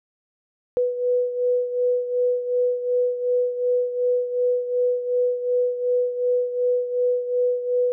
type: beating tone pair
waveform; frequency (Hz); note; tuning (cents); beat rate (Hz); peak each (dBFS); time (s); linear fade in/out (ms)
sine; 493.1 / 495.8; B4 / B4; -3 / +7; 2.7; -20 / -26; 0.77-7.92; 0
effects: none